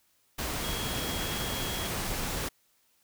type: tone in noise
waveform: sine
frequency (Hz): 3294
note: G#7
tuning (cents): -15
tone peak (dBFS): -39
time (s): 0.63-1.88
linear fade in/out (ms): 10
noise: pink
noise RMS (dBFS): -33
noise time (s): 0.38-2.49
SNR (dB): -9
effects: white hiss -69 dBFS RMS until 3.03 s